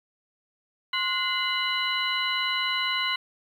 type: tone cluster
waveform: sine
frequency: 1053 / 1456 / 2062 / 2946 / 3995 Hz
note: C6 / F#6 / C7 / F#7 / B7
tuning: +11 / -28 / -26 / -8 / +19 cents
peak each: -31 / -34 / -29 / -29 / -32 dBFS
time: 0.93-3.16 s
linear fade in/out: 5 ms
effects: 9-bit